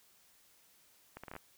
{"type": "accelerating click train", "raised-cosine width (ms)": 0.5, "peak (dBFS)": -30, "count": 7, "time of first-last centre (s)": [1.17, 1.364], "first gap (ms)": 66, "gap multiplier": 0.7, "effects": ["white hiss -66 dBFS RMS until 1.57 s"]}